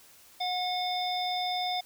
harmonic tone with a mistuned harmonic, 727 Hz, F#5, 31 cents flat, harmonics 1 / 3 / 5 / 7, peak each -30 / -40 / -34 / -38 dBFS, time 0.4-1.81 s, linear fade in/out 10 ms, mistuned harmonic 5, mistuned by -25 cents, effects white hiss -56 dBFS RMS until 1.85 s

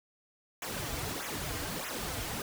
pink noise with flanger, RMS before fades -37 dBFS, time 0.62-2.42 s, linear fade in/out 2 ms, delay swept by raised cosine 0.21 to 5.41 ms, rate 1.6 Hz, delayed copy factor -0.9, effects none

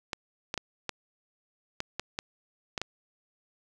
clicks, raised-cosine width 0.2 ms, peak -14 dBFS, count 9, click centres 0.132 / 0.541 / 0.577 / 0.893 / 1.804 / 1.996 / 2.189 / 2.778 / 2.816 s, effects none

